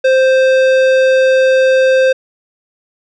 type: tone with tanh clipping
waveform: sine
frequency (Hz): 523.3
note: C5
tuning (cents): 0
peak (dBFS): -9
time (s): 0.04-2.13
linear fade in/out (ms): 10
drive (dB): 15
effects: none